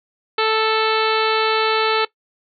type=harmonic tone; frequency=440 Hz; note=A4; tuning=in tune; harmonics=1 / 2 / 3 / 4 / 5 / 6 / 7 / 8 / 9 / 10; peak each=-19 / -23 / -21 / -28 / -27 / -27 / -29 / -30 / -28 / -31 dBFS; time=0.38-2.05 s; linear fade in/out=5 ms; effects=noise-tail reverb RT60 0.1 s tail -19 dB re dry